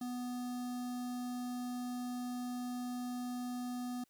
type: tone with notch filter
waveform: square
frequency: 246.9 Hz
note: B3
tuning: in tune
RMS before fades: -40 dBFS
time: 0.01-4.04 s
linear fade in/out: 5 ms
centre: 2300 Hz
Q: 0.88
effects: white hiss -75 dBFS RMS until 4.09 s